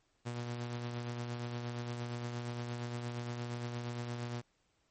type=tone with tremolo; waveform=sawtooth; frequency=120 Hz; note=B2; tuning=49 cents flat; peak=-32 dBFS; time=0.25-4.42 s; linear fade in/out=20 ms; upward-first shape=triangle; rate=8.6 Hz; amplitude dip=40%; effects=pink hiss -75 dBFS RMS until 4.9 s + MP3 32 kbps